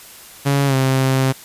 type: tone with pitch glide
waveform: sawtooth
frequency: 140 to 132.52 Hz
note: C#3 to C3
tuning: +18 to +22 cents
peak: -10 dBFS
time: 0.45-1.33 s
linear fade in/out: 20 ms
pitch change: -96 cents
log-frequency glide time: 0.66-0.75 s
effects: white hiss -40 dBFS RMS until 1.44 s + resampled to 32000 Hz